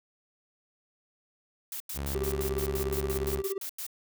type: noise bursts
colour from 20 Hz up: blue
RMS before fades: -37 dBFS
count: 13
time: 1.72-3.866 s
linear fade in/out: 2 ms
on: 82 ms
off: 90 ms
type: tone with vibrato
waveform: sawtooth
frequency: 69.3 Hz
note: C#2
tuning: in tune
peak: -28 dBFS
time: 1.94-3.43 s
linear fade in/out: 50 ms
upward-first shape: square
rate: 3.1 Hz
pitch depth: 21 cents each way
type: tone with tremolo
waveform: triangle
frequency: 389.8 Hz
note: G4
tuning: 10 cents flat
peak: -25 dBFS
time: 2.15-3.58 s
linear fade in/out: 2 ms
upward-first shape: sine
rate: 17 Hz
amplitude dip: 85%
effects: none